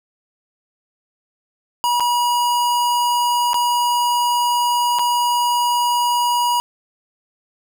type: tone with dropouts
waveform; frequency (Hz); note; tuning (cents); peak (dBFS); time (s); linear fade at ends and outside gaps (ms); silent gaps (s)
square; 965; B5; -40; -16; 1.84-6.6; 0; 1.998-2.005 / 3.533-3.543 / 4.987-4.993
effects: none